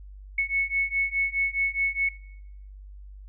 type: beating tone pair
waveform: sine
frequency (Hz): 2203 / 2207.8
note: C#7 / C#7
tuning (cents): -11 / -8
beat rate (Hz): 4.8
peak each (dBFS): -26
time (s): 0.38-2.09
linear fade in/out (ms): 5
effects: noise-tail reverb RT60 0.8 s tail -22 dB re dry + added 49 Hz sine -41 dBFS peak until 3.28 s